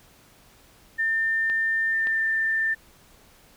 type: tone with pitch glide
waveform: sine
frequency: 1800 to 1787.6 Hz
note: A6 to A6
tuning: +39 to +27 cents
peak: -21 dBFS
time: 0.98-2.75 s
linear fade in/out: 20 ms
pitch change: -12 cents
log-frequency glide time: 1.85-2.26 s
type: clicks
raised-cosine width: 0.3 ms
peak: -21 dBFS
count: 2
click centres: 1.499 / 2.071 s
effects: pink hiss -55 dBFS RMS until 3.56 s